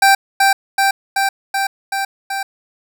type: tone with echo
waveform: 25% pulse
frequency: 784 Hz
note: G5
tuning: in tune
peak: -4 dBFS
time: 0.02-0.15 s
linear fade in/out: 5 ms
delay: 380 ms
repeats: 6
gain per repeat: -2 dB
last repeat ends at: 2.43 s
effects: none